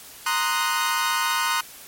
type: chord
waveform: sawtooth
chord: C half-diminished seventh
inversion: third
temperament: equal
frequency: 932.3 / 1046.5 / 1244.5 / 1480 Hz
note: Bb5 / C6 / Eb6 / Gb6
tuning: 0 / 0 / 0 / 0 cents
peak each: -23 dBFS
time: 0.26-1.61 s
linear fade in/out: 5 ms
effects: white hiss -43 dBFS RMS until 1.87 s + MP3 64 kbps